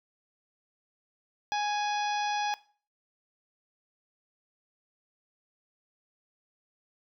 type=harmonic tone with a mistuned harmonic; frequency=830.6 Hz; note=G#5; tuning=in tune; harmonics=1 / 2 / 3 / 4 / 5 / 6 / 7; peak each=-28 / -37 / -39 / -40 / -45 / -41 / -45 dBFS; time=1.52-2.54 s; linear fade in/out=0 ms; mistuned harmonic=4; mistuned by=+25 cents; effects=noise-tail reverb RT60 0.4 s tail -19 dB re dry